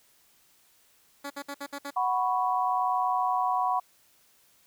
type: tone bursts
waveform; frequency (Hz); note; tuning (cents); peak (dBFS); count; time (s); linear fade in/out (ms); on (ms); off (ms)
10% pulse; 282.8; C#4; +35; -26; 6; 1.24-1.908; 10; 63; 58
type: chord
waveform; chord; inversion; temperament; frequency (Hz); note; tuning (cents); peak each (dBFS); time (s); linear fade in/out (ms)
sine; F# suspended fourth; none; equal; 740 / 987.8 / 1108.7; F#5 / B5 / C#6; 0 / 0 / 0; -27 / -28 / -30; 1.96-3.8; 10
effects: white hiss -63 dBFS RMS until 4.66 s